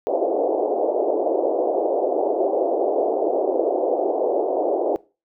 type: band-pass noise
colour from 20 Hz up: pink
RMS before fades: -21 dBFS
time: 0.07-4.96 s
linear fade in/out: 0 ms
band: 340 to 730 Hz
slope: 48 dB/octave
effects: noise-tail reverb RT60 0.3 s tail -21 dB re dry